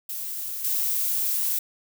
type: noise with level steps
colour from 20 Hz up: violet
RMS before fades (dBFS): -32 / -25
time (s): 0.09-1.59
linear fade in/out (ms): 5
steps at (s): 0.64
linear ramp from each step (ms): 5
effects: none